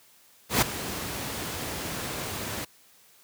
pink noise with ADSR envelope, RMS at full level -19 dBFS, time 0.49-2.65 s, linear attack 130 ms, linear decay 8 ms, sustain -14 dB, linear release 7 ms, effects white hiss -58 dBFS RMS until 3.23 s + high-pass 80 Hz 12 dB/octave

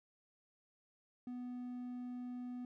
triangle tone, 247.2 Hz, B3, 2 cents sharp, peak -40 dBFS, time 1.27-2.65 s, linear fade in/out 2 ms, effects none

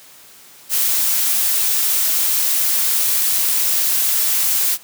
blue noise, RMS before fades -17 dBFS, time 0.69-4.78 s, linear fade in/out 50 ms, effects white hiss -44 dBFS RMS until 4.83 s + high-pass 100 Hz 12 dB/octave

